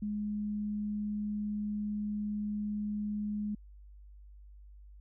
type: tone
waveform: sine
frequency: 208.8 Hz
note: G#3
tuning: 10 cents sharp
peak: -32 dBFS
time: 0.02-3.55 s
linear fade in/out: 5 ms
effects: added 50 Hz sine -50 dBFS peak until 5 s